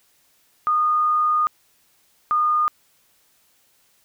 sine tone pair in turn, 1227 / 1221.3 Hz, D#6 / D#6, -25 / -33 cents, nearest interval unison, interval 8 cents, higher first, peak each -16 dBFS, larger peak neither, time 0.67-1.47 / 2.31-2.68 s, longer first, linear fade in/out 0 ms, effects white hiss -61 dBFS RMS until 4.04 s

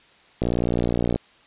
click train, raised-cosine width 2 ms, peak -9 dBFS, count 45, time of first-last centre 0.42-1.159 s, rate 59.5 Hz, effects white hiss -54 dBFS RMS until 1.46 s + resampled to 8000 Hz

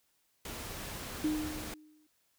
pink noise, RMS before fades -42 dBFS, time 0.45-1.74 s, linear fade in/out 2 ms
sine tone with exponential decay, 306.4 Hz, D#4, 27 cents flat, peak -26 dBFS, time 1.24-2.07 s, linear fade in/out 5 ms, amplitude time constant 180 ms
effects white hiss -74 dBFS RMS until 2.38 s

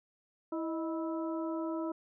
harmonic tone with a mistuned harmonic, 327.2 Hz, E4, 13 cents flat, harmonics 1 / 2 / 3 / 4, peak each -34 / -40 / -44 / -46 dBFS, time 0.52-1.92 s, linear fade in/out 5 ms, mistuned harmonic 2, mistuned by -76 cents, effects none

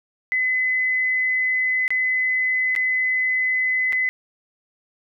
sine tone with dropouts, 2023 Hz, B6, 41 cents sharp, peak -18 dBFS, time 0.32-4.09 s, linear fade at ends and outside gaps 0 ms, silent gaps 1.879-1.905 / 2.752-2.762 / 3.924-3.93 s, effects none

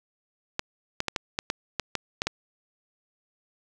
clicks, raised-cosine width 0.2 ms, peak -9 dBFS, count 10, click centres 0.594 / 1.004 / 1.083 / 1.162 / 1.389 / 1.501 / 1.797 / 1.953 / 2.219 / 2.27 s, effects none

